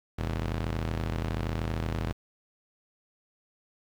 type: ring-modulated tone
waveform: sawtooth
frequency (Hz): 81.1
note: E2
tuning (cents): -28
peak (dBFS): -22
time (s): 0.18-2.13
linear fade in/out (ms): 10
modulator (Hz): 24.2
effects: low-pass 4000 Hz 12 dB/octave + 8-bit